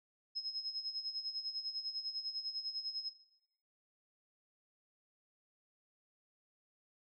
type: tone with tremolo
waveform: sine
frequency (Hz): 5140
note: E8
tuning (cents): -45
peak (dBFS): -35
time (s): 0.35-3.1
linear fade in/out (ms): 20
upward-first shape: sine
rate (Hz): 10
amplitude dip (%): 80
effects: noise-tail reverb RT60 0.9 s tail -17 dB re dry